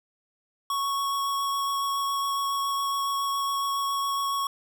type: tone with vibrato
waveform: square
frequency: 1108.7 Hz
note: C#6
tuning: in tune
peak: -26 dBFS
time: 0.7-4.47 s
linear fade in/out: 2 ms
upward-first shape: triangle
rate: 7.2 Hz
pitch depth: 11 cents each way
effects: none